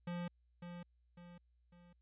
square tone with echo, 174.61 Hz, F3, in tune, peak -40 dBFS, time 0.07-0.28 s, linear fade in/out 5 ms, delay 550 ms, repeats 3, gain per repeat -7 dB, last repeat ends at 1.93 s, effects added 60 Hz sine -70 dBFS peak until 2.01 s + resampled to 8000 Hz

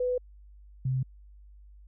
sine tone pair in turn, 498.6 / 130.43 Hz, B4 / C3, +16 / -5 cents, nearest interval octave + major seventh, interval 2321 cents, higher first, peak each -25 dBFS, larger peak neither, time 0-0.18 / 0.85-1.03 s, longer neither, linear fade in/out 5 ms, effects added 50 Hz sine -49 dBFS peak until 1.87 s

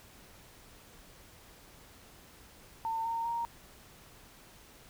sine tone with pitch steps, 903 / 917.7 / 932.7 Hz, A5 / A#5 / A#5, +45 / -27 / +1 cents, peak -31 dBFS, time 2.85-3.45 s, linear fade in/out 0 ms, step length 200 ms, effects pink hiss -56 dBFS RMS until 4.89 s

